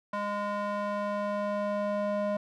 square tone with band-pass filter sweep, 205.4 Hz, G#3, 19 cents flat, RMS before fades -31 dBFS, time 0.13-2.37 s, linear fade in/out 5 ms, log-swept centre 1000 to 620 Hz, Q 1.8, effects none

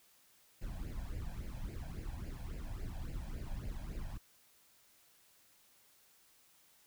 brown noise with flanger, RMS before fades -42 dBFS, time 0.61-4.18 s, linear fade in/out 10 ms, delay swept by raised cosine 0.41 to 1.26 ms, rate 3.6 Hz, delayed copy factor +0.85, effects white hiss -67 dBFS RMS until 6.86 s

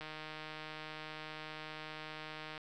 click train, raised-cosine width 0.3 ms, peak -29 dBFS, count 399, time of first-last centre 0.01-2.578 s, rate 155 Hz, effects none

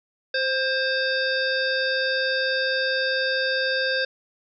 harmonic tone with a mistuned harmonic, 523.3 Hz, C5, in tune, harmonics 1 / 3 / 5 / 7 / 9 / 10, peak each -26 / -24 / -35 / -31 / -31 / -37 dBFS, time 0.34-4.05 s, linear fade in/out 5 ms, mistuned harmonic 3, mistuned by +27 cents, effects none

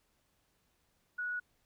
sine tone, 1464 Hz, F#6, 19 cents flat, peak -34 dBFS, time 1.18-1.4 s, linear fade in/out 10 ms, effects pink hiss -75 dBFS RMS until 1.65 s

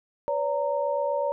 sine tone cluster, 505 / 573 / 925 Hz, B4 / D5 / A#5, +39 / -43 / -14 cents, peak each -32 / -25 / -30 dBFS, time 0.28-1.32 s, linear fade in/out 0 ms, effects none

